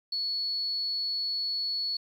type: tone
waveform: sine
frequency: 4400 Hz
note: C#8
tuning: 14 cents flat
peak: -28 dBFS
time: 0.12-1.97 s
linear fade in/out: 5 ms
effects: 10-bit